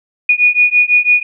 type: beating tone pair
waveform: sine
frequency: 2455 / 2461 Hz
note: D#7 / D#7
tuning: -24 / -20 cents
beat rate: 6 Hz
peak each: -11 dBFS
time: 0.29-1.23 s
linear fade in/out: 5 ms
effects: none